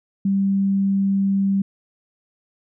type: tone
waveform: sine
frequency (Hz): 196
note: G3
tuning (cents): 0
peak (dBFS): -16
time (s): 0.25-1.62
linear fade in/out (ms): 5
effects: none